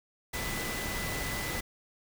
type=tone in noise; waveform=sine; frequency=1997 Hz; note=B6; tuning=19 cents sharp; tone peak=-39 dBFS; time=0.33-1.61 s; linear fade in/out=10 ms; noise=pink; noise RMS=-35 dBFS; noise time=0.33-1.61 s; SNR=-7 dB; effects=none